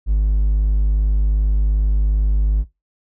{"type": "tone", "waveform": "triangle", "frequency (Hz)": 51.3, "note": "G#1", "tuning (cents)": -21, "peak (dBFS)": -10, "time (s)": [0.06, 2.65], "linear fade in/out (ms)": 50, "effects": ["noise-tail reverb RT60 0.2 s tail -20 dB re dry", "tanh soft clip ceiling -7 dBFS"]}